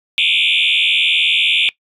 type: tone with frequency modulation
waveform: sine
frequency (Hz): 2960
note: F#7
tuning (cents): 0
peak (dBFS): -10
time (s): 0.18-1.69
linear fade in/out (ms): 0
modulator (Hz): 81.9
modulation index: 7.8
effects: noise-tail reverb RT60 0.1 s tail -21 dB re dry + tanh soft clip ceiling -7 dBFS